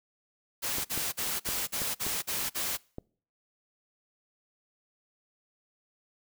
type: noise bursts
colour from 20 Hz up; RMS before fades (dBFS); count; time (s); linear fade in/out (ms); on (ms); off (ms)
white; -32; 8; 0.62-2.775; 20; 230; 45
type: clicks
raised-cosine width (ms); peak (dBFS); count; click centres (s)
2; -24; 6; 0.784 / 0.976 / 1.489 / 1.818 / 2.066 / 2.984
effects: noise-tail reverb RT60 0.5 s tail -25 dB re dry